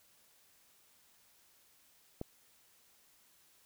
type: click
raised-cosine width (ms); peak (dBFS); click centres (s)
2; -25; 2.214
effects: white hiss -67 dBFS RMS until 3.65 s